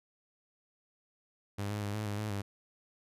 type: tone with pitch steps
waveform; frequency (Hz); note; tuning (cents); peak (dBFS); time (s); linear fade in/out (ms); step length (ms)
sawtooth; 101 / 104.6 / 101.7 / 107.1 / 102.4 / 107 / 100.4; G#2 / G#2 / G#2 / A2 / G#2 / A2 / G2; -48 / +13 / -36 / -46 / -24 / -48 / +42; -30; 1.58-2.42; 10; 120
effects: resampled to 32000 Hz